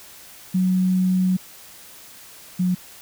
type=tone pair in turn; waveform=sine; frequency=185 / 181.51 Hz; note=F#3 / F#3; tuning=0 / -33 cents; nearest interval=unison; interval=33 cents; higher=first; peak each=-16 / -17 dBFS; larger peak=first; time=0.54-1.37 / 2.59-2.75 s; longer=first; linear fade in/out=10 ms; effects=white hiss -44 dBFS RMS until 3.01 s